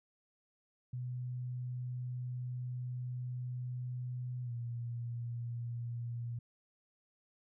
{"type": "tone with pitch glide", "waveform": "sine", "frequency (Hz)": [124.6, 118.63], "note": ["B2", "A#2"], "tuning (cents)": [16, 31], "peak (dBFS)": -37, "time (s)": [0.93, 6.39], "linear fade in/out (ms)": 5, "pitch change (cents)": -85, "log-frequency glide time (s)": [4.43, 4.52], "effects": []}